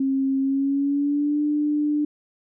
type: tone with pitch glide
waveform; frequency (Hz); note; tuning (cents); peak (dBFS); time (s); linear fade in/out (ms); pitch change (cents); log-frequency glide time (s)
sine; 269.2 to 297; C4 to D4; +49 to +20; -19; 0-2.05; 5; +171; 0.41-1.42
effects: none